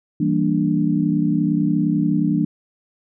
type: chord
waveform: sine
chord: E half-diminished seventh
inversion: none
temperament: equal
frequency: 164.81 / 196 / 233.1 / 293.7 Hz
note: E3 / G3 / Bb3 / D4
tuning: 0 / 0 / 0 / 0 cents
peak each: -21 / -22 / -23 / -20 dBFS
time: 0.2-2.45 s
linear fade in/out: 5 ms
effects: none